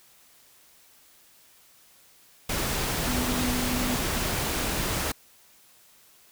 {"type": "tone in noise", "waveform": "sine", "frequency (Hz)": 247.8, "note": "B3", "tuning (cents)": 6, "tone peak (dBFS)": -29, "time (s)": [3.07, 3.96], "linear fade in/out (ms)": 5, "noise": "pink", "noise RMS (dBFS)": -28, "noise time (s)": [2.49, 5.12], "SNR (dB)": -4, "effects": ["white hiss -57 dBFS RMS until 6.31 s"]}